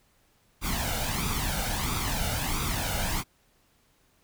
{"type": "noise with flanger", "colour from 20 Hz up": "pink", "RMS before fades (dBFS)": -29, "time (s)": [0.61, 3.24], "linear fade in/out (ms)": 50, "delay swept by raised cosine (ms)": [0.83, 1.39], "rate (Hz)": 1.5, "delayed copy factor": 0.65, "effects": ["pink hiss -66 dBFS RMS until 4.23 s"]}